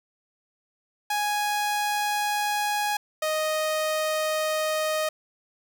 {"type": "tone pair in turn", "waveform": "sawtooth", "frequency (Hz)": [830.6, 622.2], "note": ["G#5", "D#5"], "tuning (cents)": [0, 0], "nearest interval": "perfect fourth", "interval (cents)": 500, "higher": "first", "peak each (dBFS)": -20, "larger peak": "neither", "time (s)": [[1.1, 2.97], [3.22, 5.09]], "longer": "neither", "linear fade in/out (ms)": 5, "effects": []}